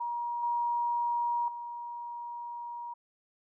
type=tone with level steps; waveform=sine; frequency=951 Hz; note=A#5; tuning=34 cents sharp; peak=-31 / -27 / -37 dBFS; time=0-2.94 s; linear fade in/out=10 ms; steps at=0.43 / 1.48 s; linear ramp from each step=2 ms; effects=none